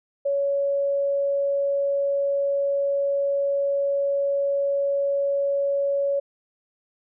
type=tone; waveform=sine; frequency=560 Hz; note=C#5; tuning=18 cents sharp; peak=-20 dBFS; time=0.25-6.2 s; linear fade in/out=10 ms; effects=none